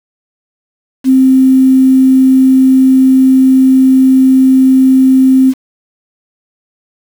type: tone with quantisation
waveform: sine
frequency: 262.2 Hz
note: C4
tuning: 4 cents sharp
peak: -3 dBFS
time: 1.04-5.54 s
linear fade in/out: 50 ms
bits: 5
effects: none